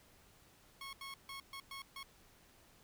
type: tone bursts at uneven times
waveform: 15% pulse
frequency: 1095 Hz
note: C#6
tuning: 22 cents flat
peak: -39 dBFS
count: 6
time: 0.81-0.93 / 1.01-1.14 / 1.29-1.4 / 1.53-1.6 / 1.71-1.82 / 1.96-2.03 s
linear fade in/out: 2 ms
effects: pink hiss -65 dBFS RMS until 2.83 s